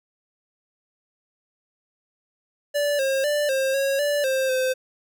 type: tone with pitch steps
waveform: square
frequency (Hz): 581 / 537 / 589 / 533 / 548 / 582 / 528 / 517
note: D5 / C5 / D5 / C5 / C#5 / D5 / C5 / C5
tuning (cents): -19 / +45 / +5 / +32 / -20 / -16 / +16 / -21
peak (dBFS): -21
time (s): 2.74-4.74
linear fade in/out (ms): 20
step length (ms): 250
effects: none